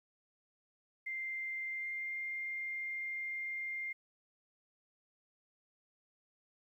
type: tone with pitch glide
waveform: sine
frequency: 2093 to 2109 Hz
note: C7 to C7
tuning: 0 to +13 cents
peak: -37 dBFS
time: 1.06-3.93 s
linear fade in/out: 10 ms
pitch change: +13 cents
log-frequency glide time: 1.67-2.17 s
effects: 12-bit